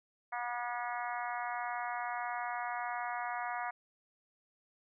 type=harmonic tone; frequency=241.6 Hz; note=B3; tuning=38 cents flat; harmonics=3 / 4 / 5 / 6 / 7 / 8 / 9; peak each=-39 / -41 / -43 / -45 / -46 / -47 / -48 dBFS; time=0.32-3.71 s; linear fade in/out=10 ms; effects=none